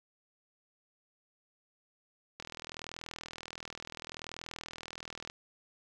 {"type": "click train", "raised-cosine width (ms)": 0.2, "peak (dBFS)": -24, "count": 119, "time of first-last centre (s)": [2.4, 5.299], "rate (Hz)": 40.7, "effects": []}